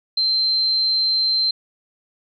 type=tone; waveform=sine; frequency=4121 Hz; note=C8; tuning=27 cents flat; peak=-16 dBFS; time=0.17-1.51 s; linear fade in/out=5 ms; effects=none